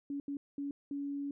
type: tone bursts at uneven times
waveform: sine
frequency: 282.7 Hz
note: C#4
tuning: 34 cents sharp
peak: -35 dBFS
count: 4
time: 0.1-0.2 / 0.28-0.37 / 0.58-0.71 / 0.91-1.31 s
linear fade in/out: 2 ms
effects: none